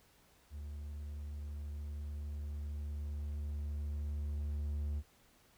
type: tone with level ramp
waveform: triangle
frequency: 73.42 Hz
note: D2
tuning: in tune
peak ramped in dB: -40 to -32 dBFS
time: 0.5-5.03 s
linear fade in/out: 50 ms
effects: pink hiss -67 dBFS RMS until 5.57 s